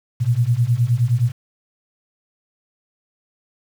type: beating tone pair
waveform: sine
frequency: 114.8 / 124.4 Hz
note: A#2 / B2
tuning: -26 / +13 cents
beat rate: 9.6 Hz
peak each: -18 / -17 dBFS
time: 0.2-1.32 s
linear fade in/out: 20 ms
effects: 7-bit